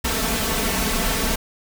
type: noise with comb filter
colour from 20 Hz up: pink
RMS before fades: -22 dBFS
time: 0.04-1.36 s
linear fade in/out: 10 ms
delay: 4.5 ms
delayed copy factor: +0.95
effects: none